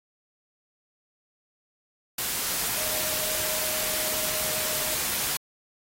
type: tone in noise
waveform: sine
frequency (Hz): 622.3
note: D#5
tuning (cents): 0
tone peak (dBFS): -38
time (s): 2.77-4.95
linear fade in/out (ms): 5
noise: white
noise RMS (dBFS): -28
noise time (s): 2.18-5.37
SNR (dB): -13
effects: AAC 48 kbps